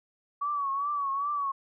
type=tone with vibrato; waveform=sine; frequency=1132 Hz; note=C#6; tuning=36 cents sharp; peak=-27 dBFS; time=0.41-1.52 s; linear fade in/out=10 ms; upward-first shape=triangle; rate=2.5 Hz; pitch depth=81 cents each way; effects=none